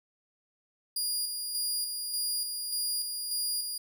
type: tone with tremolo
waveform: 20% pulse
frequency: 4844 Hz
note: D#8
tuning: 47 cents flat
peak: -23 dBFS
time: 0.96-3.78 s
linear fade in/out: 5 ms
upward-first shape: square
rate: 1.7 Hz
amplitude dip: 40%
effects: none